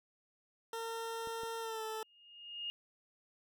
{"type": "tone with pitch glide", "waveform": "20% pulse", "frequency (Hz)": [456, 438.7], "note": ["A#4", "A4"], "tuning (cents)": [-38, -5], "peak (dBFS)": -34, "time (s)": [0.73, 2.03], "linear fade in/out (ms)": 2, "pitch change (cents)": -67, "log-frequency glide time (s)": [1.6, 1.83]}
{"type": "clicks", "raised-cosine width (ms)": 2, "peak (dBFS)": -38, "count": 2, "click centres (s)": [1.273, 1.434]}
{"type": "tone with exponential growth", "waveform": "sine", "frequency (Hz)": 2845, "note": "F7", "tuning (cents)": 31, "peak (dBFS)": -36, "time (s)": [1.87, 2.7], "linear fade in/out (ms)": 0, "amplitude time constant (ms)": 180}
{"effects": []}